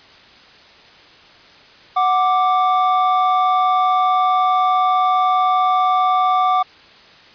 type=tone pair together; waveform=triangle; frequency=739.4 / 1174.7 Hz; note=F#5 / D6; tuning=-1 / 0 cents; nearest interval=minor sixth; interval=801 cents; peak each=-14 dBFS; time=1.96-6.63 s; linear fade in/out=10 ms; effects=white hiss -45 dBFS RMS until 7.34 s + resampled to 11025 Hz